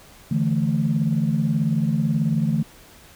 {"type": "chord", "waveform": "sine", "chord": "D suspended second", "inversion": "none", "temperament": "just", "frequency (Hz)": [146.83, 165.19, 220.2], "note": ["D3", "E3", "A3"], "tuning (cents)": [0, 4, 2], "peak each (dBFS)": -22, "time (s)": [0.31, 2.63], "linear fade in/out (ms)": 5, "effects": ["tanh soft clip ceiling -10 dBFS", "pink hiss -48 dBFS RMS until 3.15 s"]}